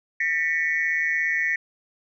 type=tone cluster; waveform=sine; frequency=1802 / 1959 / 2225 Hz; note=A6 / B6 / C#7; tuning=+41 / -15 / +6 cents; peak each=-24 / -24 / -27 dBFS; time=0.2-1.56 s; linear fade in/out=5 ms; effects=tanh soft clip ceiling -13 dBFS